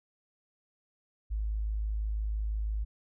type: tone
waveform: sine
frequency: 53 Hz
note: G#1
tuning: 36 cents sharp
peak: -29 dBFS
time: 1.3-2.85 s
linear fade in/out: 20 ms
effects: none